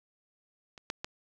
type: clicks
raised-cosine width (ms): 0.2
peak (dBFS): -30 / -15 / -18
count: 3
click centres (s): 0.778 / 0.901 / 1.045
effects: none